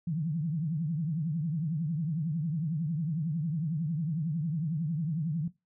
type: tone with vibrato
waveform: sine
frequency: 158.2 Hz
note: D#3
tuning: 29 cents sharp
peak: -28 dBFS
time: 0.07-5.48 s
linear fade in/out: 5 ms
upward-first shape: triangle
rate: 11 Hz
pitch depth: 220 cents each way
effects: noise-tail reverb RT60 0.2 s tail -18 dB re dry